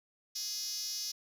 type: tone with high-pass filter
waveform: 5% pulse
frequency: 418 Hz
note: G#4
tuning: 11 cents sharp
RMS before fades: -38 dBFS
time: 0.35-1.12 s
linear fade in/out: 10 ms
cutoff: 5500 Hz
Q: 4.1
effects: none